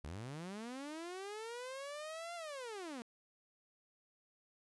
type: linear two-way sweep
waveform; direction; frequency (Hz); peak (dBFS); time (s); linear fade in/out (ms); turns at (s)
sawtooth; up then down; 65.41 to 698.5 to 222.4; -40; 0.04-3.02; 0; 2.35
effects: resampled to 24000 Hz + 13-bit